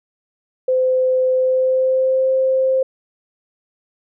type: tone with pitch glide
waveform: sine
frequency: 514 to 524.8 Hz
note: C5 to C5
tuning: -31 to +5 cents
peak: -13 dBFS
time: 0.68-2.83 s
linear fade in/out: 5 ms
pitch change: +36 cents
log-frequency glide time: 1.33-2.3 s
effects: none